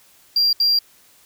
sine tone bursts at uneven times, 4756 Hz, D8, 21 cents sharp, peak -11 dBFS, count 2, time 0.36-0.53 / 0.6-0.79 s, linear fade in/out 5 ms, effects tanh soft clip ceiling -13 dBFS + white hiss -53 dBFS RMS until 1.25 s

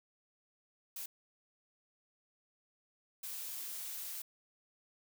blue noise bursts at uneven times, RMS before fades -43 dBFS, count 2, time 0.96-1.06 / 3.23-4.22 s, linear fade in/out 5 ms, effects none

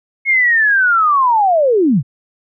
sine linear sweep, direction down, 2184 to 110 Hz, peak -9 dBFS, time 0.25-2.03 s, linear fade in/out 50 ms, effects none

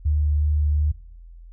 sine tone with vibrato, 74.7 Hz, D2, 30 cents sharp, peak -17 dBFS, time 0.05-0.92 s, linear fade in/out 10 ms, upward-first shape sine, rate 2.7 Hz, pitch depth 10 cents each way, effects noise-tail reverb RT60 0.6 s tail -19 dB re dry + added 42 Hz sine -40 dBFS peak until 1.52 s

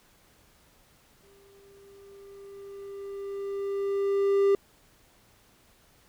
triangle tone with exponential growth, 396.9 Hz, G4, 22 cents sharp, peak -16 dBFS, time 1.23-4.55 s, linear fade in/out 2 ms, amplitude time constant 720 ms, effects pink hiss -61 dBFS RMS until 6.08 s

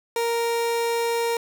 30% pulse tone, 466.2 Hz, A#4, in tune, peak -19 dBFS, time 0.16-1.37 s, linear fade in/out 2 ms, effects none

